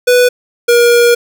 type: tone pair in turn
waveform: square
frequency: 493.9 / 476.2 Hz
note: B4 / A#4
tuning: 0 / +37 cents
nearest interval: minor second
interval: 63 cents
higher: first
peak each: -6 / -6 dBFS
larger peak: neither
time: 0.07-0.29 / 0.68-1.15 s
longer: second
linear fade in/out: 10 ms
effects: none